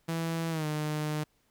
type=tone with pitch glide; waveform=sawtooth; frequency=164.81 to 152.01 Hz; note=E3 to D#3; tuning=0 to -40 cents; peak=-26 dBFS; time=0.08-1.24 s; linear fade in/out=10 ms; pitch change=-140 cents; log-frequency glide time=0.5-0.66 s; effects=pink hiss -71 dBFS RMS until 1.5 s